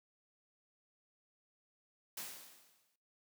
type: noise with exponential decay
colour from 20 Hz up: white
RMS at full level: -42 dBFS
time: 2.17-2.96 s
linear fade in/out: 5 ms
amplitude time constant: 170 ms
effects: noise-tail reverb RT60 0.4 s tail -19 dB re dry + high-pass 150 Hz 12 dB/octave